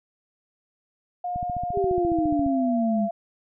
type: tone with pitch glide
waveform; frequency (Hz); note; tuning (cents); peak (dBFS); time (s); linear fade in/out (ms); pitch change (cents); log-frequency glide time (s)
sine; 713 to 678.8; F5 to F5; +36 to -49; -26; 1.24-3.11; 5; -85; 1.55-2.66
type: click train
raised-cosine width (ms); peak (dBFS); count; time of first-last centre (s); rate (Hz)
5; -22; 17; 1.36-2.463; 14.5
type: exponential sweep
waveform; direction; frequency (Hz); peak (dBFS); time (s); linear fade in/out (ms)
sine; down; 408.2 to 201.1; -21; 1.73-3.09; 50
effects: none